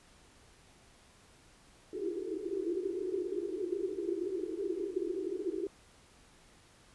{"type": "band-pass noise", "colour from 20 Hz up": "white", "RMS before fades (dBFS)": -36, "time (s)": [1.93, 5.67], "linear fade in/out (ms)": 2, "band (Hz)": [330, 410], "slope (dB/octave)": 96, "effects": ["pink hiss -61 dBFS RMS until 6.94 s", "resampled to 24000 Hz"]}